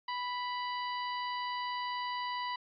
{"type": "harmonic tone with a mistuned harmonic", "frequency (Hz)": 987.8, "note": "B5", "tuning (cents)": 0, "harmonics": [1, 2, 3, 4, 5], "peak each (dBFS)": [-35, -42, -45, -48, -48], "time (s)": [0.08, 2.56], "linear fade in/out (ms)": 5, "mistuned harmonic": 5, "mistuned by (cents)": -74, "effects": ["AAC 64 kbps"]}